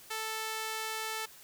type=tone with high-pass filter; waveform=sawtooth; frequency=440 Hz; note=A4; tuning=in tune; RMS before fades=-37 dBFS; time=0.1-1.26 s; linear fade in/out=10 ms; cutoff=970 Hz; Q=0.58; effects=white hiss -54 dBFS RMS until 1.43 s